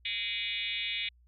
sine tone with frequency modulation, 2912 Hz, F#7, 28 cents flat, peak -31 dBFS, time 0.05-1.09 s, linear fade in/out 5 ms, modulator 211 Hz, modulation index 4, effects added 60 Hz sine -59 dBFS peak until 1.27 s + AAC 48 kbps

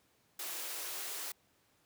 white high-pass noise, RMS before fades -41 dBFS, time 0.39-1.32 s, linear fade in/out 5 ms, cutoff 300 Hz, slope 96 dB/octave, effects pink hiss -71 dBFS RMS until 1.85 s + high-pass 100 Hz 12 dB/octave

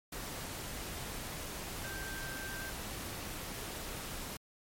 sine tone in noise, 1568 Hz, G6, in tune, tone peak -43 dBFS, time 1.84-2.7 s, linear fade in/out 5 ms, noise pink, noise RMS -42 dBFS, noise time 0.12-4.37 s, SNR -4 dB, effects MP3 64 kbps

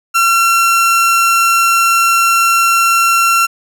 30% pulse tone, 1361 Hz, F6, 45 cents flat, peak -6 dBFS, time 0.14-3.47 s, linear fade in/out 20 ms, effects none

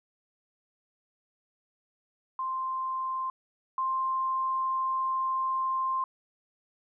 sine tone pair in turn, 1046.5 / 1051 Hz, C6 / C6, 0 / +7 cents, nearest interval unison, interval 7 cents, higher second, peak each -29 / -26 dBFS, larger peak second, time 2.39-3.3 / 3.78-6.04 s, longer second, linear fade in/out 2 ms, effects none

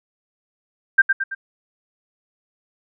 sine tone with echo, 1576 Hz, G6, 9 cents sharp, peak -7 dBFS, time 0.98-1.02 s, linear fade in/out 10 ms, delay 110 ms, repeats 3, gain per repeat -6 dB, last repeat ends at 1.35 s, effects none

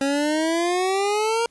25% pulse exponential sweep, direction up, 271.8 to 470.8 Hz, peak -16 dBFS, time 0.01-1.46 s, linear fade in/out 2 ms, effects pink hiss -61 dBFS RMS until 1.5 s + resampled to 24000 Hz

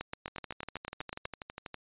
two click trains, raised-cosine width 0.3 ms, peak -20 / -24 dBFS, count 11 / 19, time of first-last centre 0.01-1.254 / 0.28-1.743 s, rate 8.04 / 12.3 Hz, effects resampled to 8000 Hz

